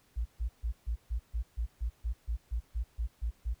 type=tone bursts; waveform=sine; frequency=57 Hz; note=A#1; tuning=38 cents flat; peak=-29 dBFS; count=15; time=0.16-3.545 s; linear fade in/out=20 ms; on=95 ms; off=140 ms; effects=pink hiss -67 dBFS RMS until 3.6 s